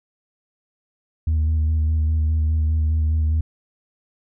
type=tone with vibrato; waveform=sine; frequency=78.3 Hz; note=D#2; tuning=11 cents sharp; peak=-14 dBFS; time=1.27-3.41 s; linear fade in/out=5 ms; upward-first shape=square; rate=4.9 Hz; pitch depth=19 cents each way; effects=tanh soft clip ceiling -15 dBFS